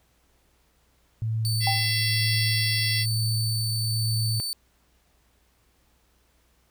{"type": "tone with tremolo", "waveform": "sine", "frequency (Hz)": 111.4, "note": "A2", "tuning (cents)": 22, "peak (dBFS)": -23, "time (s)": [1.22, 4.4], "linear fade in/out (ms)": 0, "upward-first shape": "sine", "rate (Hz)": 1.1, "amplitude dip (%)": 30}
{"type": "tone", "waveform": "sawtooth", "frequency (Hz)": 4534, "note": "C#8", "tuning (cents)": 38, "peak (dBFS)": -25, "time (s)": [1.45, 4.53], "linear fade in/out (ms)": 0}
{"type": "harmonic tone", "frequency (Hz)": 671, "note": "E5", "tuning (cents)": 31, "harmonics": [3, 4, 5, 6, 7, 8], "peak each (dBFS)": [-29, -35, -33, -36, -33, -33], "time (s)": [1.6, 3.06], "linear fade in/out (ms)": 50}
{"type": "tone with exponential decay", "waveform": "sine", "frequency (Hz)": 784, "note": "G5", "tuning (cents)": 0, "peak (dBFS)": -21, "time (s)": [1.67, 1.94], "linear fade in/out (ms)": 2, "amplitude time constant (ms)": 58}
{"effects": ["added 60 Hz sine -66 dBFS peak until 6.7 s", "pink hiss -66 dBFS RMS until 6.7 s"]}